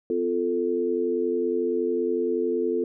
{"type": "chord", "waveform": "sine", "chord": "F major", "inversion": "second", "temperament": "equal with one note detuned", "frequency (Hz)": [254.9, 349.2, 440], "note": ["C4", "F4", "A4"], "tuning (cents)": [-45, 0, 0], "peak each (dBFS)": [-30, -26, -25], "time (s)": [0.1, 2.84], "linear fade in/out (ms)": 2, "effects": []}